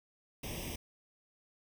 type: noise with comb filter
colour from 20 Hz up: pink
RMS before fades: -41 dBFS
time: 0.43-0.76 s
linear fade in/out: 5 ms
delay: 0.35 ms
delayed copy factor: +0.9
effects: none